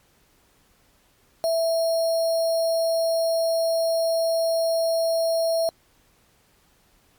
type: tone with sample-and-hold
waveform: sine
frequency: 659.3 Hz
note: E5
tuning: in tune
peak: -19 dBFS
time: 1.44-5.69 s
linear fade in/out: 0 ms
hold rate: 4900 Hz
effects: pink hiss -61 dBFS RMS until 7.18 s + MP3 96 kbps